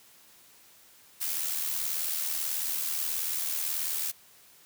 blue noise with amplitude modulation, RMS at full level -29 dBFS, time 1.2-4.12 s, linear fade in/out 20 ms, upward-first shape sine, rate 78.4 Hz, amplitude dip 50%, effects white hiss -57 dBFS RMS until 4.65 s + high-pass 60 Hz 12 dB/octave

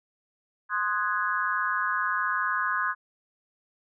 sine chord, Ab dominant seventh, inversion first, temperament equal, 1046.5 / 1244.5 / 1480 / 1661.2 Hz, C6 / Eb6 / Gb6 / Ab6, 0 / 0 / 0 / 0 cents, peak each -30 dBFS, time 0.69-2.95 s, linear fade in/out 50 ms, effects none

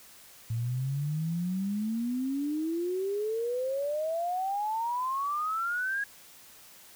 sine exponential sweep, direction up, 112.1 to 1661.2 Hz, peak -28 dBFS, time 0.5-6.04 s, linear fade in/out 5 ms, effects white hiss -53 dBFS RMS until 6.95 s

